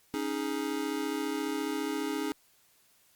square chord, C# suspended second, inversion none, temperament just, 277.2 / 311.8 / 415.8 Hz, C#4 / D#4 / G#4, 0 / +4 / +2 cents, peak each -36 / -35 / -37 dBFS, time 0.14-2.32 s, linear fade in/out 0 ms, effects white hiss -65 dBFS RMS until 3.15 s + Opus 48 kbps

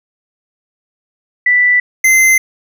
sine / square tone pair in turn, 1975.5 / 2070 Hz, B6 / C7, 0 / -19 cents, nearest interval minor second, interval 81 cents, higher second, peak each -7 dBFS, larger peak neither, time 1.46-1.8 / 2.04-2.38 s, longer neither, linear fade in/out 5 ms, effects none

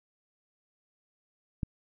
click, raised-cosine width 5 ms, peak -18 dBFS, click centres 1.632 s, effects none

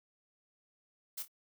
blue noise with echo, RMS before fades -40 dBFS, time 1.17-1.23 s, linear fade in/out 10 ms, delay 26 ms, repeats 2, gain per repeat -11 dB, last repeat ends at 1.282 s, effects none

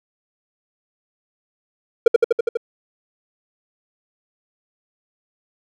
triangle tone with echo, 466 Hz, A#4, 1 cent flat, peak -3 dBFS, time 2.06-2.08 s, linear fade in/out 5 ms, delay 82 ms, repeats 6, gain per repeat -2 dB, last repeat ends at 2.572 s, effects none

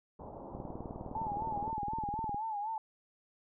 white low-pass noise, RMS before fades -47 dBFS, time 0.19-1.71 s, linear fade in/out 5 ms, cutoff 940 Hz, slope 48 dB/octave
click train, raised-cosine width 3 ms, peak -29 dBFS, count 36, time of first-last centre 0.55-2.345 s, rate 19.5 Hz
sine tone with vibrato, 855 Hz, A5, 50 cents flat, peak -34 dBFS, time 1.15-2.78 s, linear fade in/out 2 ms, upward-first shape sine, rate 4 Hz, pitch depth 93 cents each way
effects none

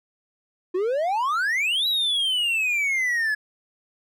triangle exponential two-way sweep, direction up then down, 349.2 to 3951 to 1689 Hz, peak -19 dBFS, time 0.74-3.35 s, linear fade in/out 10 ms, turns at 1.87 s, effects none

